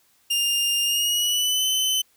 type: tone with pitch glide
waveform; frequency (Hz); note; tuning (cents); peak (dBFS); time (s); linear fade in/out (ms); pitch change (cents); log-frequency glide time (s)
sawtooth; 2807 to 3043; F7 to F#7; +8 to +48; -17; 0.3-2.02; 10; +140; 0.83-1.65
effects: white hiss -62 dBFS RMS until 2.16 s

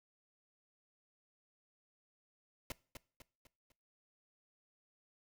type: noise with echo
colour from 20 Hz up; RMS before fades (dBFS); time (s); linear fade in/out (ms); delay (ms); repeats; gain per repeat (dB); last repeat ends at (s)
pink; -42; 2.7-2.72; 2; 250; 4; -7; 3.72
effects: noise-tail reverb RT60 0.4 s tail -21 dB re dry

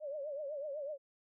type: tone with vibrato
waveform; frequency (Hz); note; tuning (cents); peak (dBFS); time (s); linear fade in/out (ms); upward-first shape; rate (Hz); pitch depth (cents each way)
sine; 581; D5; -19; -38; 0-0.98; 50; triangle; 8; 140
effects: none

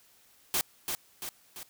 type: noise with echo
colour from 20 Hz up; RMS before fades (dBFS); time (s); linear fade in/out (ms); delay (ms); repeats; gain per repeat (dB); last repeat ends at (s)
white; -28; 0.54-0.61; 0; 340; 3; -5; 1.63
effects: white hiss -62 dBFS RMS until 1.69 s

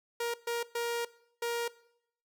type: tone bursts at uneven times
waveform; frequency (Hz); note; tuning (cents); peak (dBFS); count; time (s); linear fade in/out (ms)
sawtooth; 470.8; A#4; +17; -27; 4; 0.2-0.34 / 0.47-0.63 / 0.75-1.05 / 1.42-1.68; 5
effects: noise-tail reverb RT60 0.7 s tail -20 dB re dry

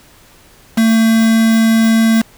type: tone with quantisation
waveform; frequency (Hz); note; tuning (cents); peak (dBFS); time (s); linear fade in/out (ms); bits
triangle; 224.6; A3; +36; -6; 0.77-2.22; 10; 3
effects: pink hiss -45 dBFS RMS until 2.37 s

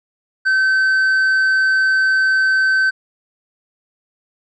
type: tone with tanh clipping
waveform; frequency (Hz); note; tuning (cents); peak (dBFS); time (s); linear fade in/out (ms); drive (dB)
sine; 1539; G6; -32; -13; 0.45-2.91; 20; 4
effects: none

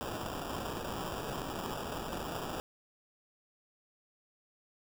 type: noise with sample-and-hold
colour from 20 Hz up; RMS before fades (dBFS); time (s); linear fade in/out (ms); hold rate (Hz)
white; -39; 0.01-2.6; 0; 2100
effects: none

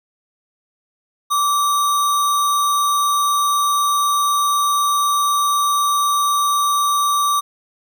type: tone with sample-and-hold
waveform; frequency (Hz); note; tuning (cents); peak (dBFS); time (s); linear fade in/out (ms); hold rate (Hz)
sine; 1164; D6; -16; -14; 1.3-7.41; 20; 4900
effects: none

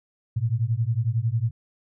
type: beating tone pair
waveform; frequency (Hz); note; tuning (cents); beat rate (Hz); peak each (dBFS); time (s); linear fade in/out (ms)
sine; 109.4 / 120.4; A2 / B2; -9 / -44; 11; -24; 0.36-1.51; 10
effects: none

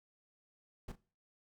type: noise with echo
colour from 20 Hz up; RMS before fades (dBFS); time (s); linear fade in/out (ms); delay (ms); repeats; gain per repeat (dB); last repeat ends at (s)
brown; -43; 0.88-0.92; 5; 36; 1; -14; 0.956
effects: noise-tail reverb RT60 0.4 s tail -20 dB re dry

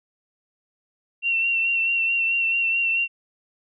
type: tone with vibrato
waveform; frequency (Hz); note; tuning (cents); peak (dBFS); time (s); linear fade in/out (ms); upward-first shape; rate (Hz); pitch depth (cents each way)
sine; 2724; F7; -44; -19; 1.22-3.08; 50; sine; 4.6; 28
effects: none

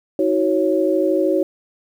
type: tone cluster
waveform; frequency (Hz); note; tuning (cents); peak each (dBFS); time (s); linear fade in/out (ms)
sine; 319.4 / 372.2 / 553; D#4 / F#4 / C#5; +45 / +10 / -4; -19; 0.19-1.43; 2
effects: 8-bit

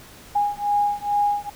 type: beating tone pair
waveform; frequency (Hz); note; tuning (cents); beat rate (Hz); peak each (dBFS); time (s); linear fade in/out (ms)
sine; 820 / 822.3; G#5 / G#5; -22 / -17; 2.3; -22; 0.35-1.5; 10
effects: pink hiss -45 dBFS RMS until 1.55 s

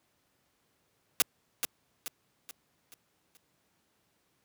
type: noise with echo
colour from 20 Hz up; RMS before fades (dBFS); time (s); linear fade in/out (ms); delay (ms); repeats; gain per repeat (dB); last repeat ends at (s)
white; -23; 1.2-1.22; 0; 430; 5; -7; 3.37
effects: pink hiss -73 dBFS RMS until 4.44 s + high-pass 100 Hz 12 dB/octave

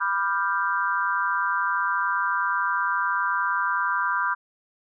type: chord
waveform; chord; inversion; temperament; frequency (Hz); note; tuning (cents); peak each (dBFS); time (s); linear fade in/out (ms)
sine; G dominant seventh; first; equal with one note detuned; 987.8 / 1184.9 / 1396.9 / 1568; B5 / D6 / F6 / G6; 0 / +15 / 0 / 0; -27 / -27 / -28 / -27; 0-4.35; 20
effects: none

